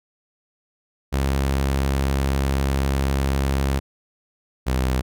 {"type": "tone pair in turn", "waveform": "sawtooth", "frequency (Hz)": [68, 64.58], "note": ["C#2", "C2"], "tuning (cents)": [-33, -22], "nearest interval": "minor second", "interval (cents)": 89, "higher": "first", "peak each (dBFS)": -15, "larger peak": "neither", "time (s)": [[1.12, 3.8], [4.66, 5.02]], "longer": "first", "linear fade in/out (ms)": 20, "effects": []}